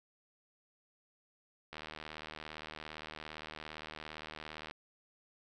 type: click train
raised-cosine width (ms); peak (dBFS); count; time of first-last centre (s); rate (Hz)
0.3; -28; 232; 1.73-4.711; 77.5
effects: none